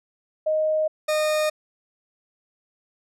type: tone pair in turn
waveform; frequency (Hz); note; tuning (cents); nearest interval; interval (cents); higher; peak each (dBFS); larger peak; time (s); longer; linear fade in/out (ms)
sine / 40% pulse; 622.3 / 613.7; D#5 / D#5; 0 / -24; unison; 24; first; -19; neither; 0.46-0.88 / 1.08-1.5; neither; 10
effects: low-pass 12000 Hz 12 dB/octave